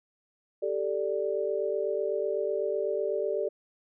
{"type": "chord", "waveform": "sine", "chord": "G suspended second", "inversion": "none", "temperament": "equal", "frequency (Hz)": [392, 440, 587.3], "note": ["G4", "A4", "D5"], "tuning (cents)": [0, 0, 0], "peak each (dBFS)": -31, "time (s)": [0.62, 3.49], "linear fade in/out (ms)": 10, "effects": []}